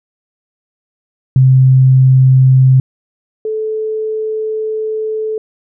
sine tone pair in turn, 130.81 / 435.4 Hz, C3 / A4, 0 / -18 cents, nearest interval octave + major sixth, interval 2082 cents, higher second, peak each -4 / -15 dBFS, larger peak first, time 1.36-2.8 / 3.45-5.38 s, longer second, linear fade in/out 2 ms, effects none

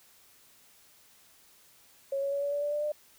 sine tone with pitch steps, 550 / 556.7 / 563.5 / 570.4 / 577.3 / 584.4 / 591.5 / 598.7 Hz, C#5 / C#5 / C#5 / C#5 / D5 / D5 / D5 / D5, -14 / +7 / +28 / +49 / -30 / -9 / +12 / +33 cents, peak -28 dBFS, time 2.12-2.92 s, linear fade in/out 5 ms, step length 100 ms, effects white hiss -60 dBFS RMS until 3.18 s

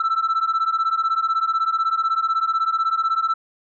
sine beating tone pair, 1318.5 / 1334.5 Hz, E6 / E6, 0 / +21 cents, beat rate 16 Hz, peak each -19 dBFS, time 0-3.34 s, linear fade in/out 5 ms, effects tanh soft clip ceiling -15 dBFS

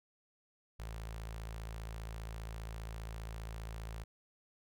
sawtooth tone with notch filter, 55 Hz, A1, in tune, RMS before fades -44 dBFS, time 0.79-4.04 s, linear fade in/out 10 ms, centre 270 Hz, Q 0.83, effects none

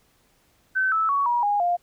sine tone with pitch steps, 1531 / 1309.9 / 1120.8 / 958.9 / 820.4 / 702 Hz, G6 / E6 / C#6 / A#5 / G#5 / F5, -41 / -11 / +19 / +49 / -21 / +9 cents, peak -19 dBFS, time 0.75-1.77 s, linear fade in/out 20 ms, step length 170 ms, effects pink hiss -63 dBFS RMS until 1.82 s

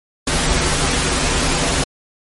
pink noise with comb filter, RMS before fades -17 dBFS, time 0.27-1.84 s, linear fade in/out 5 ms, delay 9.4 ms, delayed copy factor -0.7, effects MP3 48 kbps

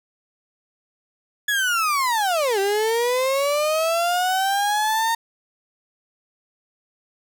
35% pulse linear two-way sweep, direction down then up, 1707 to 386.2 to 922 Hz, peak -17 dBFS, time 1.48-5.15 s, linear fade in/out 5 ms, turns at 2.59 s, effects none

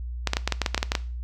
clicks, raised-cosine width 0.2 ms, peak -5 dBFS, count 12, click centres 0.273 / 0.334 / 0.369 / 0.476 / 0.523 / 0.617 / 0.662 / 0.746 / 0.778 / 0.829 / 0.919 / 0.952 s, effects noise-tail reverb RT60 0.4 s tail -18 dB re dry + added 60 Hz sine -30 dBFS peak until 1.23 s

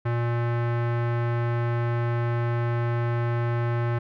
square tone with low-pass filter, 118.6 Hz, A#2, 30 cents sharp, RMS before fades -25 dBFS, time 0.05-3.99 s, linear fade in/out 10 ms, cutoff 1700 Hz, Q 1.4, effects none

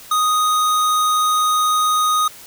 square tone, 1244.5 Hz, D#6, in tune, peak -15 dBFS, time 0.11-2.28 s, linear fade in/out 5 ms, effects white hiss -40 dBFS RMS until 2.46 s

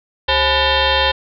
sine tone with frequency modulation, 1318 Hz, E6, 1 cent flat, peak -12 dBFS, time 0.28-1.12 s, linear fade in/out 10 ms, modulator 463 Hz, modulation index 5.5, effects none

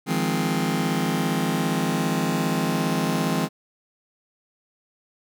sawtooth chord, F minor seventh, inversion third, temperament just, 157.15 / 174.61 / 209.5 / 261.9 Hz, Eb3 / F3 / Ab3 / C4, +18 / 0 / +15 / +2 cents, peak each -23 dBFS, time 0.06-3.49 s, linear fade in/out 50 ms, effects none

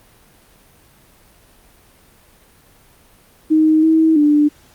sine tone with pitch steps, 312.9 / 320.1 / 296 Hz, D#4 / D#4 / D4, +10 / +49 / +14 cents, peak -9 dBFS, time 3.5-4.49 s, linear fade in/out 20 ms, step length 330 ms, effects pink hiss -50 dBFS RMS until 4.74 s + Opus 32 kbps

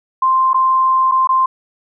sine tone with dropouts, 1046.5 Hz, C6, in tune, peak -10 dBFS, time 0.22-1.46 s, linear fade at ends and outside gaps 5 ms, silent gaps 0.533-0.543 / 1.114-1.119 / 1.273-1.29 s, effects none

